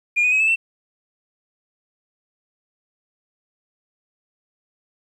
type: tone with pitch steps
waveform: sine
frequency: 2420 / 2484 / 2549 / 2616 / 2685 Hz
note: D#7 / D#7 / D#7 / E7 / E7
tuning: -49 / -3 / +41 / -14 / +31 cents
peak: -13 dBFS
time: 0.16-0.56 s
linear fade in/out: 20 ms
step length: 80 ms
effects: tanh soft clip ceiling -12 dBFS + 9-bit